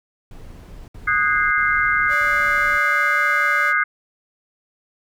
brown noise bursts, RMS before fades -38 dBFS, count 4, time 0.31-2.779 s, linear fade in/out 2 ms, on 570 ms, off 63 ms
sine chord, Ab dominant seventh, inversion second, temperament equal with one note detuned, 1244.5 / 1480 / 1624.2 / 2093 Hz, Eb6 / Gb6 / Ab6 / C7, 0 / 0 / -39 / 0 cents, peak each -21 dBFS, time 1.07-3.84 s, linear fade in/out 10 ms
sawtooth tone, 582 Hz, D5, 16 cents flat, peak -26 dBFS, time 2.08-3.74 s, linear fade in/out 50 ms
effects none

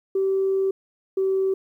sine tone pair in turn, 385.8 / 383.4 Hz, G4 / G4, -28 / -38 cents, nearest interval unison, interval 10 cents, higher first, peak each -18 dBFS, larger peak neither, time 0.15-0.71 / 1.17-1.54 s, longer first, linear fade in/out 5 ms, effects tanh soft clip ceiling -14 dBFS + 10-bit

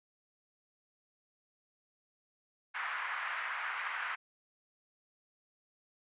pink band-pass noise, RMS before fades -38 dBFS, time 2.74-4.16 s, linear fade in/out 20 ms, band 1100 to 2200 Hz, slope 24 dB/octave, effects resampled to 8000 Hz

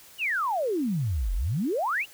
sine exponential two-way sweep, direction down then up, 3035 to 40.13 to 3035 Hz, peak -24 dBFS, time 0.18-2.06 s, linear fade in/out 50 ms, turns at 1.34 s, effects white hiss -51 dBFS RMS until 2.13 s

